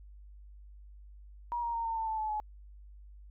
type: tone with pitch steps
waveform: sine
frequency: 953 / 937.7 / 922.7 / 907.9 / 893.3 / 879 / 864.9 / 851 Hz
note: A#5 / A#5 / A#5 / A#5 / A5 / A5 / A5 / G#5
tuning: +38 / +10 / -18 / -46 / +26 / -2 / -30 / +42 cents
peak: -31 dBFS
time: 1.52-2.4 s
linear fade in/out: 0 ms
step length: 110 ms
effects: added 50 Hz sine -49 dBFS peak until 3.3 s